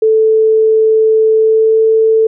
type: tone with pitch glide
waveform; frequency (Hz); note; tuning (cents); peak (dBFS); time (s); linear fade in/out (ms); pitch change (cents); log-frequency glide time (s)
sine; 439.5 to 443.1; A4 to A4; -2 to +12; -6; 0.02-2.27; 5; +14; 1.35-1.81
effects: none